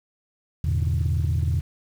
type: chord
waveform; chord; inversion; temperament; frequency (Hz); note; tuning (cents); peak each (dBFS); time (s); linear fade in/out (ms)
sine; E dominant seventh; none; equal with one note detuned; 82.41 / 103.83 / 120.3 / 146.83; E2 / G#2 / B2 / D3; 0 / 0 / -45 / 0; -21 / -27 / -26 / -27; 0.64-1.61; 5
effects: tanh soft clip ceiling -15 dBFS + 8-bit